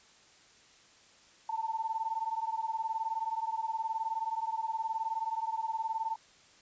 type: beating tone pair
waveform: sine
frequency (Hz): 886 / 905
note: A5 / A5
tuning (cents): +12 / +48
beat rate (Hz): 19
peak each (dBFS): -34 / -35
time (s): 1.49-6.16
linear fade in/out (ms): 5
effects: white hiss -60 dBFS RMS until 6.61 s + resampled to 16000 Hz